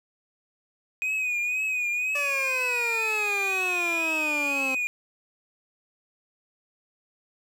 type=tone with vibrato; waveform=triangle; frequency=2489 Hz; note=D#7; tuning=in tune; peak=-23 dBFS; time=1.02-4.87 s; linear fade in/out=0 ms; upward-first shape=triangle; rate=2 Hz; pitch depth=68 cents each way
type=exponential sweep; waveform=15% pulse; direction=down; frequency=584 to 261.6 Hz; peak=-24 dBFS; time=2.15-4.75 s; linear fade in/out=5 ms
effects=none